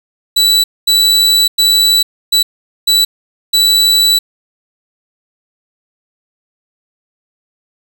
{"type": "tone bursts at uneven times", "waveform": "40% pulse", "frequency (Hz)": 3951, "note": "B7", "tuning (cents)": 0, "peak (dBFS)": -6, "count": 6, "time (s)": [[0.36, 0.64], [0.87, 1.48], [1.58, 2.03], [2.32, 2.43], [2.87, 3.05], [3.53, 4.19]], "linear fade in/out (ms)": 10, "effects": []}